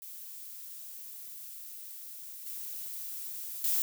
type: noise with level steps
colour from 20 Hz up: violet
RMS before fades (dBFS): -45 / -40 / -29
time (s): 0.02-3.82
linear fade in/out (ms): 0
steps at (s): 2.46 / 3.64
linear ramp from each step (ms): 2
effects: none